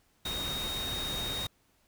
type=tone in noise; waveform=sine; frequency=3729 Hz; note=A#7; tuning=in tune; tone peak=-34 dBFS; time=0.25-1.47 s; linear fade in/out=5 ms; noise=pink; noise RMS=-38 dBFS; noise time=0.25-1.47 s; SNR=+1 dB; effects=pink hiss -69 dBFS RMS until 1.87 s